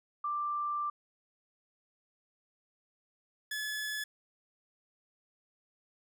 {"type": "tone pair in turn", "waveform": ["sine", "sawtooth"], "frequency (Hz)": [1180, 1713.1], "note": ["D6", "A6"], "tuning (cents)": [8, -47], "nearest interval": "tritone", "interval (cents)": 645, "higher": "second", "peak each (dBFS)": [-31, -31], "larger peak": "neither", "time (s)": [[0.24, 0.9], [3.51, 4.04]], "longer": "first", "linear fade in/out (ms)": 5, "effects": []}